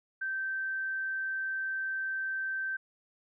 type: tone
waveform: sine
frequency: 1555 Hz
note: G6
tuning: 14 cents flat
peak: -31 dBFS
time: 0.21-2.77 s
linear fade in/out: 10 ms
effects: none